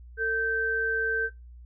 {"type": "tone pair together", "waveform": "sine", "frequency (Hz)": [449.4, 1554], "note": ["A4", "G6"], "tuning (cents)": [37, -16], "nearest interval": "octave + major sixth", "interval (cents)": 2147, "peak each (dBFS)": [-29, -26], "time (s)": [0.17, 1.3], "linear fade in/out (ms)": 50, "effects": ["noise-tail reverb RT60 0.2 s tail -17 dB re dry", "added 60 Hz sine -44 dBFS peak until 1.65 s"]}